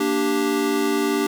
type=chord; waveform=square; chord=G minor; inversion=first; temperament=equal; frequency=233.1 / 293.7 / 392 Hz; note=Bb3 / D4 / G4; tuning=0 / 0 / 0 cents; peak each=-28 / -23 / -23 dBFS; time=0-1.27 s; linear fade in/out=5 ms; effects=none